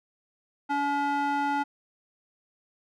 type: tone with band-pass filter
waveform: square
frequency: 284.8 Hz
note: C#4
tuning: 47 cents sharp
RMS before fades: -27 dBFS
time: 0.69-1.64 s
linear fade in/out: 20 ms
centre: 1000 Hz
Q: 1.9
effects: none